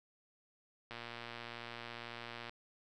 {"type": "click train", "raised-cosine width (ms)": 0.3, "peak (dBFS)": -29, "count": 188, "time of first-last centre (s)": [0.91, 2.495], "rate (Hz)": 118, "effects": []}